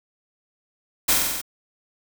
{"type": "noise with echo", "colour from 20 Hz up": "white", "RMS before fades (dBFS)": -18, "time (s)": [1.08, 1.14], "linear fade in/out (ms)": 10, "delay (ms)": 46, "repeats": 6, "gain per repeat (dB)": -2, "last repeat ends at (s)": 1.416, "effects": []}